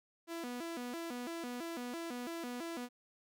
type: tone with vibrato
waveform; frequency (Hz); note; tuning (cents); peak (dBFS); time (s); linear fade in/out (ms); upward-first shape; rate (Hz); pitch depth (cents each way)
sawtooth; 286.3; D4; -44; -36; 0.27-2.89; 50; square; 3; 270
effects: none